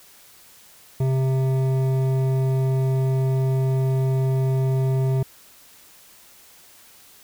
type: tone with hard clipping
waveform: sine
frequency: 132 Hz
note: C3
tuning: 16 cents sharp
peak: -20 dBFS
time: 1-5.23 s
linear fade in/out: 5 ms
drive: 11 dB
effects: white hiss -50 dBFS RMS until 7.23 s